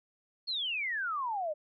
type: exponential sweep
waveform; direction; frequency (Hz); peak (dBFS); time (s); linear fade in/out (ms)
sine; down; 4400 to 583; -31; 0.47-1.54; 20
effects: none